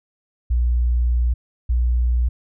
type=tone pair in turn; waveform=sine; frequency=60.1 / 60.42 Hz; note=B1 / B1; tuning=-46 / -37 cents; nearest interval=unison; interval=9 cents; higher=second; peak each=-15 dBFS; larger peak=neither; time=0.5-1.34 / 1.69-2.29 s; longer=first; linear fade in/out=10 ms; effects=none